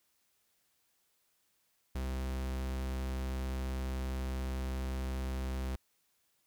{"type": "tone", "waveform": "45% pulse", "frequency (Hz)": 65.1, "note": "C2", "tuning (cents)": -8, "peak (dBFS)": -34, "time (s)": [1.95, 5.76], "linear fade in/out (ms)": 5, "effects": ["white hiss -75 dBFS RMS until 6.46 s"]}